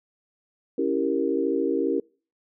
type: chord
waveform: sine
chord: C# diminished seventh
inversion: none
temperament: equal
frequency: 277.2 / 329.6 / 392 / 466.2 Hz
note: C#4 / E4 / G4 / Bb4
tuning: 0 / 0 / 0 / 0 cents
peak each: -27 dBFS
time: 0.78-2 s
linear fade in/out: 5 ms
effects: noise-tail reverb RT60 0.4 s tail -26 dB re dry